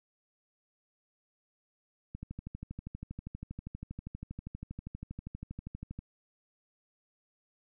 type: click train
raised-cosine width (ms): 5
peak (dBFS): -28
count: 49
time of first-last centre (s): 2.15-5.99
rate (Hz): 12.5
effects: none